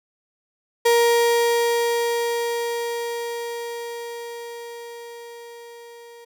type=tone with level ramp; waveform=35% pulse; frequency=470 Hz; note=A#4; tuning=14 cents sharp; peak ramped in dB=-12 to -40 dBFS; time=0.85-6.25 s; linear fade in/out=10 ms; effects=none